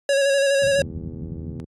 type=tone with vibrato; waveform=square; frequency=554.4 Hz; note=C#5; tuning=in tune; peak=-17 dBFS; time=0.09-0.82 s; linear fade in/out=2 ms; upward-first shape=square; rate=12 Hz; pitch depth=24 cents each way
type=low-pass noise; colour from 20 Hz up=pink; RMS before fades=-31 dBFS; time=0.62-1.6 s; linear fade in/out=0 ms; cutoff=200 Hz; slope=24 dB/octave
type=click train; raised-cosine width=3 ms; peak=-23 dBFS; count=70; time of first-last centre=0.79-1.641 s; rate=81.1 Hz
effects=high-pass 80 Hz 12 dB/octave + resampled to 24000 Hz